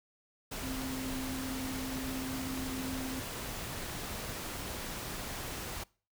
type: tone in noise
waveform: sine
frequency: 261.6 Hz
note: C4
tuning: in tune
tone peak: -37 dBFS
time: 0.63-3.2 s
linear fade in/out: 10 ms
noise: pink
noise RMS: -40 dBFS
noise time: 0.51-5.84 s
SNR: 0 dB
effects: noise-tail reverb RT60 0.4 s tail -24 dB re dry